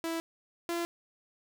sawtooth tone pair in turn, 329.6 / 341.3 Hz, E4 / F4, 0 / -40 cents, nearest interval minor second, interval 60 cents, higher second, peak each -28 / -27 dBFS, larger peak second, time 0.04-0.2 / 0.69-0.85 s, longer neither, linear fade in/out 0 ms, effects none

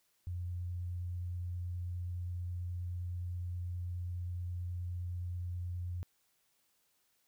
sine tone with vibrato, 88.5 Hz, F2, 23 cents sharp, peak -36 dBFS, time 0.27-6.03 s, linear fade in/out 0 ms, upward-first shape sine, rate 9.5 Hz, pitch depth 8 cents each way, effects white hiss -75 dBFS RMS until 7.27 s

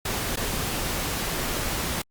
pink noise with dropouts, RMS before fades -28 dBFS, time 0.05-2.02 s, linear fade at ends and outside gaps 5 ms, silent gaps 0.36-0.37 s, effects Opus 48 kbps

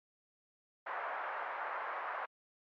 pink band-pass noise, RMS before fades -40 dBFS, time 0.86-2.26 s, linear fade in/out 10 ms, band 680 to 1700 Hz, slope 24 dB/octave, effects MP3 48 kbps

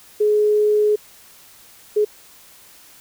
sine tone bursts at uneven times, 421.2 Hz, G#4, 24 cents sharp, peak -13 dBFS, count 2, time 0.2-0.96 / 1.96-2.05 s, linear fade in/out 10 ms, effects white hiss -47 dBFS RMS until 3 s

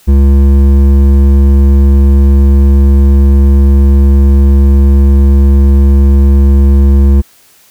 sine tone with hard clipping, 68.9 Hz, C#2, 10 cents flat, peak -4 dBFS, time 0.07-7.22 s, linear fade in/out 20 ms, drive 10 dB, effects white hiss -44 dBFS RMS until 7.7 s

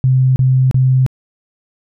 sine tone bursts, 130 Hz, C3, 11 cents flat, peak -8 dBFS, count 3, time 0.04-1.064 s, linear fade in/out 0 ms, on 320 ms, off 32 ms, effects none

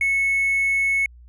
triangle tone with hard clipping, 2200 Hz, C#7, 14 cents flat, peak -18 dBFS, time 0.01-1.06 s, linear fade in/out 2 ms, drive 4 dB, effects added 60 Hz sine -43 dBFS peak until 1.28 s + resampled to 32000 Hz

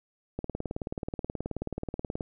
click train, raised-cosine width 2 ms, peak -19 dBFS, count 35, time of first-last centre 0.39-2.208 s, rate 18.7 Hz, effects none

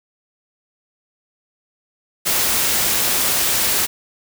white noise, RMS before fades -18 dBFS, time 2.25-3.87 s, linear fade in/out 20 ms, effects none

